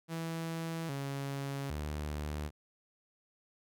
sawtooth tone with pitch steps, 164.3 / 138.7 / 74.8 Hz, E3 / C#3 / D2, -5 / +1 / +32 cents, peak -32 dBFS, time 0.08-2.51 s, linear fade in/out 50 ms, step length 810 ms, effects none

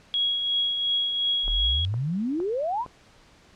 sine tone with tremolo, 3316 Hz, G#7, 3 cents flat, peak -20 dBFS, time 0.14-1.85 s, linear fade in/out 0 ms, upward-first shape triangle, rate 2.8 Hz, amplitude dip 45%
sine exponential sweep, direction up, 32 to 1057 Hz, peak -24 dBFS, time 1.43-2.86 s, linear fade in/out 50 ms
click train, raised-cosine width 1 ms, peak -26 dBFS, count 4, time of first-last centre 1.48-2.862 s, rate 2.17 Hz
effects pink hiss -55 dBFS RMS until 3.55 s + low-pass 6000 Hz 12 dB/octave

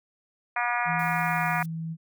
harmonic tone, 241.1 Hz, B3, 41 cents flat, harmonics 3 / 4 / 5 / 6 / 7 / 8 / 9 / 10, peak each -30 / -31 / -32 / -33 / -33 / -34 / -35 / -35 dBFS, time 0.56-1.63 s, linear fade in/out 5 ms
sine tone with pitch glide, 165.2 to 162.83 Hz, E3 to E3, +4 to -21 cents, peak -30 dBFS, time 0.85-1.97 s, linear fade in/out 50 ms, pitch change -25 cents, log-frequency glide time 1.26-1.45 s
blue noise, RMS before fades -47 dBFS, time 0.99-1.66 s, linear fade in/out 5 ms
effects none

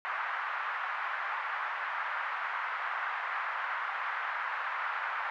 white band-pass noise, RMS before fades -35 dBFS, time 0.05-5.3 s, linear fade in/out 0 ms, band 910 to 1700 Hz, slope 24 dB/octave, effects none

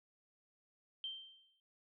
sine tone with exponential decay, 3136 Hz, G7, in tune, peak -38 dBFS, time 1.04-1.6 s, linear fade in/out 1 ms, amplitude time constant 120 ms, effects none

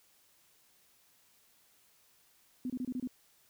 sine tone bursts, 252.2 Hz, B3, 36 cents sharp, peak -33 dBFS, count 6, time 2.65-3.074 s, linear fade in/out 2 ms, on 49 ms, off 26 ms, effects white hiss -67 dBFS RMS until 3.49 s

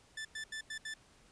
sawtooth tone bursts at uneven times, 1760 Hz, A6, in tune, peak -36 dBFS, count 5, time 0.17-0.25 / 0.35-0.44 / 0.52-0.61 / 0.7-0.78 / 0.85-0.94 s, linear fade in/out 5 ms, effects pink hiss -64 dBFS RMS until 1.31 s + resampled to 22050 Hz

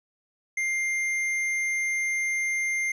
sine tone with hard clipping, 2100 Hz, C7, 6 cents sharp, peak -26 dBFS, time 0.57-2.92 s, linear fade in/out 5 ms, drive 8 dB, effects none

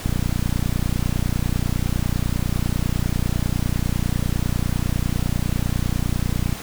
click train, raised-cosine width 5 ms, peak -9 dBFS, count 195, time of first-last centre 0.06-6.527 s, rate 30 Hz, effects pink hiss -34 dBFS RMS until 6.62 s

